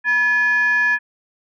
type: tone with frequency modulation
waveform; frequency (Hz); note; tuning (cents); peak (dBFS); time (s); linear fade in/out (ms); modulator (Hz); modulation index
sine; 1710; A6; -50; -13; 0.04-0.99; 50; 740; 0.43
effects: tanh soft clip ceiling -9 dBFS